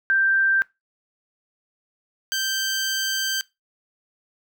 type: tone pair in turn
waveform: sine / 15% pulse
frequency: 1571 / 1562.8 Hz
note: G6 / G6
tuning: +3 / -6 cents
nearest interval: unison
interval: 9 cents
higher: first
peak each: -16 dBFS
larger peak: neither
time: 0.1-0.62 / 2.32-3.41 s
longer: second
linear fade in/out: 0 ms
effects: noise-tail reverb RT60 0.2 s tail -21 dB re dry

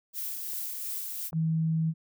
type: noise with tremolo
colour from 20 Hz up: violet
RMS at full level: -34 dBFS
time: 0.13-1.31 s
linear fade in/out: 50 ms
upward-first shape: sine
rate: 2.8 Hz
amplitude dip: 30%
type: tone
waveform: sine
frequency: 161 Hz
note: E3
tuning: 41 cents flat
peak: -24 dBFS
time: 1.32-1.94 s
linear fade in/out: 50 ms
type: click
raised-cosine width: 1 ms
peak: -30 dBFS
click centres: 1.33 s
effects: none

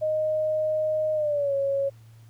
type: tone with pitch glide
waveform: sine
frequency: 620 to 552.4 Hz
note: D#5 to C#5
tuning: -6 to -6 cents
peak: -22 dBFS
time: 0.01-1.9 s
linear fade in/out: 20 ms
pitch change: -200 cents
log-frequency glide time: 1.14-1.54 s
effects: added 113 Hz sine -47 dBFS peak until 2.29 s + pink hiss -62 dBFS RMS until 2.29 s

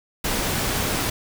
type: noise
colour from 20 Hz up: pink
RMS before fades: -24 dBFS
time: 0.24-1.1 s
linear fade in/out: 5 ms
effects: none

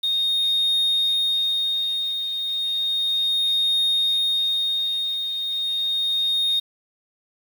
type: tone with tremolo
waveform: sine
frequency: 3700 Hz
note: A#7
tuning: 14 cents flat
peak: -15 dBFS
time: 0.03-6.6 s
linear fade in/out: 10 ms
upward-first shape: triangle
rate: 0.33 Hz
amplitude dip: 65%
effects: tanh soft clip ceiling -16 dBFS + 7-bit

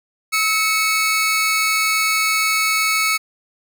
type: tone pair together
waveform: sawtooth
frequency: 1294.5 / 2217 Hz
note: E6 / C#7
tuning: -32 / 0 cents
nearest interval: major sixth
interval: 932 cents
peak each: -17 / -14 dBFS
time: 0.32-3.18 s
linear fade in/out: 20 ms
effects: none

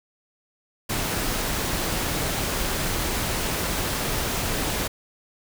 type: noise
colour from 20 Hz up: pink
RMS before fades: -26 dBFS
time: 0.89-4.88 s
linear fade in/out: 10 ms
effects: none

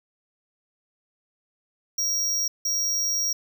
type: tone bursts at uneven times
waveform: square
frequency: 5650 Hz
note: F8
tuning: 19 cents sharp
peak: -23 dBFS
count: 2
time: 1.98-2.48 / 2.65-3.33 s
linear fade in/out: 5 ms
effects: none

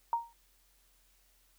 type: tone with exponential decay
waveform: sine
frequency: 932.3 Hz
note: A#5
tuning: in tune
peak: -24 dBFS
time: 0.13-0.33 s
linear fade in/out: 1 ms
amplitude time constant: 43 ms
effects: added 43 Hz sine -69 dBFS peak until 1.58 s + white hiss -69 dBFS RMS until 1.58 s

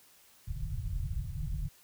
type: low-pass noise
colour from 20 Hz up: pink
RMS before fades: -35 dBFS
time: 0.47-1.69 s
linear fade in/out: 20 ms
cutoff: 160 Hz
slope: 96 dB/octave
effects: white hiss -61 dBFS RMS until 1.83 s

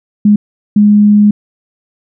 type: tone bursts at uneven times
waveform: sine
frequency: 207.7 Hz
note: G#3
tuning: in tune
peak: -3 dBFS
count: 2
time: 0.25-0.36 / 0.76-1.31 s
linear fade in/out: 5 ms
effects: none

